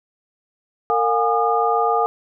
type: tone cluster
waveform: sine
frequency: 457.3 / 714 / 821 / 1217 Hz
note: A#4 / F5 / G#5 / D#6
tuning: -33 / +38 / -20 / -39 cents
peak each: -21 dBFS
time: 0.9-2.06 s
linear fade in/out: 0 ms
effects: none